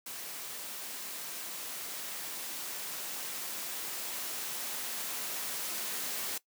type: noise with level ramp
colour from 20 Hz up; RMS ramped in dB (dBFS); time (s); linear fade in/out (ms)
white; -42 to -36; 0.06-6.38; 5
effects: noise-tail reverb RT60 0.1 s tail -19 dB re dry + high-pass 200 Hz 12 dB/octave